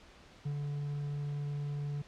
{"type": "tone with ADSR envelope", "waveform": "triangle", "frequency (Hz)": 144.7, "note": "D3", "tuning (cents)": -25, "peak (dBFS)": -30, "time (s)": [0.45, 2.02], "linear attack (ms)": 11, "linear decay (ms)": 83, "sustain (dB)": -2, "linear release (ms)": 5, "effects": ["pink hiss -57 dBFS RMS until 2.07 s", "low-pass 5000 Hz 12 dB/octave"]}